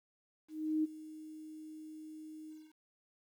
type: tone with ADSR envelope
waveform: sine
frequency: 311.1 Hz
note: D#4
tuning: in tune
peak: -28 dBFS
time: 0.48-2.74 s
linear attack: 360 ms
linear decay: 21 ms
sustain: -18 dB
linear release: 240 ms
effects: 11-bit